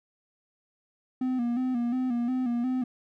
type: tone with vibrato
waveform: triangle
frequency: 246.9 Hz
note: B3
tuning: in tune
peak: -23 dBFS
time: 1.21-2.84 s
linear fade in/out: 5 ms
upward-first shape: square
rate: 2.8 Hz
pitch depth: 63 cents each way
effects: none